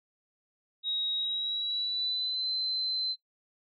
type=tone with pitch glide; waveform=sine; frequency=3800 to 4073 Hz; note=A#7 to C8; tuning=+33 to -47 cents; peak=-29 dBFS; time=0.83-3.16 s; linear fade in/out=50 ms; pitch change=+120 cents; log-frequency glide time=1.16-2.5 s; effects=noise-tail reverb RT60 0.1 s tail -17 dB re dry